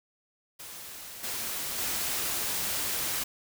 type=noise with level steps; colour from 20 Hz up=white; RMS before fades=-43 / -34 / -31 dBFS; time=0.59-3.24 s; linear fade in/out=10 ms; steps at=1.23 / 1.78 s; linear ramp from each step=10 ms; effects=none